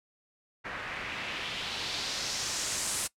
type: noise with low-pass filter sweep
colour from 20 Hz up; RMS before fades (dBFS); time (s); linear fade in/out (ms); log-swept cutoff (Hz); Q
white; -35; 0.64-3.08; 20; 1700 to 9400; 1.9
effects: noise-tail reverb RT60 0.1 s tail -21 dB re dry